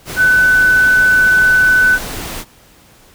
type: tone in noise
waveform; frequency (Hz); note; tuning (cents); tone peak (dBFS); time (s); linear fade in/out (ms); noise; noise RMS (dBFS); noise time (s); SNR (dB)
sine; 1503; F#6; +27; -7; 0.16-1.99; 50; pink; -25; 0.05-2.45; +15
effects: pink hiss -46 dBFS RMS until 3.14 s